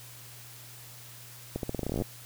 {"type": "accelerating click train", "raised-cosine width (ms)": 2, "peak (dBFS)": -18, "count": 16, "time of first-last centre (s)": [1.56, 2.021], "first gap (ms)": 72, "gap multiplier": 0.86, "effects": ["added 120 Hz sine -51 dBFS peak until 2.25 s", "white hiss -49 dBFS RMS until 2.25 s"]}